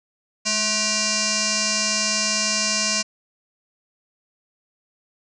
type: tone with frequency modulation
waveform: sine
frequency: 210.3 Hz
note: G#3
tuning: 22 cents sharp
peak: -19 dBFS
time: 0.45-3.03 s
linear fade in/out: 20 ms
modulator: 859 Hz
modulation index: 7.8
effects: none